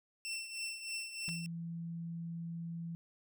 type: tone with tremolo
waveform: 20% pulse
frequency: 2691 Hz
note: E7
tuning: 35 cents sharp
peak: -32 dBFS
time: 0.25-1.46 s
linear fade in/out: 0 ms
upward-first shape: triangle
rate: 3.2 Hz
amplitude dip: 70%
type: tone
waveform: sine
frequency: 167.7 Hz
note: E3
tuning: 30 cents sharp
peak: -39 dBFS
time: 1.28-2.95 s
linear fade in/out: 0 ms
type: clicks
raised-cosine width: 0.2 ms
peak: -32 dBFS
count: 2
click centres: 1.288 / 1.291 s
effects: none